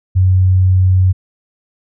sine tone, 92.9 Hz, F#2, 7 cents sharp, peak -7 dBFS, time 0.15-1.13 s, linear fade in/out 20 ms, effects none

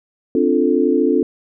sine chord, D minor seventh, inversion third, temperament equal with one note detuned, 260.7 / 293.7 / 349.2 / 440 Hz, C4 / D4 / F4 / A4, -6 / 0 / 0 / 0 cents, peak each -18 dBFS, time 0.35-1.23 s, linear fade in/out 2 ms, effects none

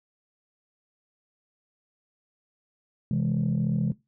sine chord, C augmented, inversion none, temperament equal, 130.81 / 164.81 / 207.7 Hz, C3 / E3 / G#3, 0 / 0 / 0 cents, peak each -26 dBFS, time 3.11-3.92 s, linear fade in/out 2 ms, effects noise-tail reverb RT60 0.2 s tail -18 dB re dry + tanh soft clip ceiling -18 dBFS

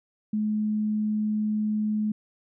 sine tone, 213.1 Hz, G#3, 45 cents sharp, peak -23 dBFS, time 0.33-2.12 s, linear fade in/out 5 ms, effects none

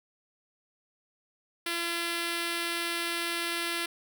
5% pulse tone with notch filter, 340.3 Hz, F4, 45 cents flat, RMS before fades -32 dBFS, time 1.66-3.86 s, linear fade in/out 5 ms, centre 810 Hz, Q 1.4, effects none

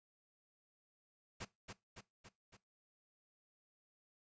pink noise with echo, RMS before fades -45 dBFS, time 1.4-1.45 s, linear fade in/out 10 ms, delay 280 ms, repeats 4, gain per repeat -4 dB, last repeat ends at 2.57 s, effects noise-tail reverb RT60 0.2 s tail -19 dB re dry + resampled to 16000 Hz

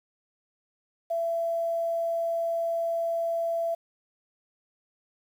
sine tone with quantisation, 670 Hz, E5, 28 cents sharp, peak -25 dBFS, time 1.1-3.75 s, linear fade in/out 10 ms, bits 9, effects none

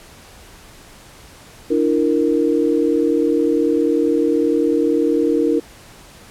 sine tone cluster, 296 / 336 / 465.4 Hz, D4 / E4 / A#4, +14 / +33 / -3 cents, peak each -18 dBFS, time 1.7-5.6 s, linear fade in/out 10 ms, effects pink hiss -43 dBFS RMS until 6.3 s + low-pass 12000 Hz 12 dB/octave

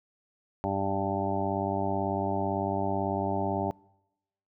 harmonic tone with a mistuned harmonic, 98 Hz, G2, in tune, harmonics 1 / 2 / 3 / 4 / 6 / 7 / 8 / 9, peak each -35 / -35 / -35 / -35 / -35 / -35 / -35 / -35 dBFS, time 0.64-3.71 s, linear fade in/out 0 ms, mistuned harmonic 1, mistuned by -16 cents, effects noise-tail reverb RT60 0.9 s tail -25 dB re dry

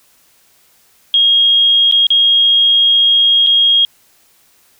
sine tone with dropouts, 3262 Hz, G#7, 32 cents flat, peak -7 dBFS, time 1.14-3.85 s, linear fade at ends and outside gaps 1 ms, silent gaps 1.913-1.923 / 2.068-2.104 / 3.465-3.47 s, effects white hiss -52 dBFS RMS until 4.79 s

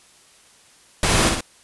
pink noise with echo, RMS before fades -18 dBFS, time 1.03-1.29 s, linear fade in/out 2 ms, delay 59 ms, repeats 2, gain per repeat -4 dB, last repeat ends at 1.408 s, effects white hiss -52 dBFS RMS until 1.63 s + resampled to 24000 Hz

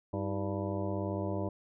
harmonic tone with a mistuned harmonic, 98 Hz, G2, in tune, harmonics 1 / 2 / 3 / 4 / 5 / 6 / 7 / 9 / 10, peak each -36 / -39 / -38 / -41 / -44 / -39 / -45 / -47 / -46 dBFS, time 0.13-1.49 s, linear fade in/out 5 ms, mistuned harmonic 3, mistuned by +130 cents, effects none

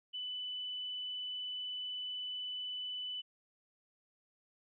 sine tone, 2992 Hz, F#7, 19 cents sharp, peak -38 dBFS, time 0.13-3.22 s, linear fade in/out 20 ms, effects none

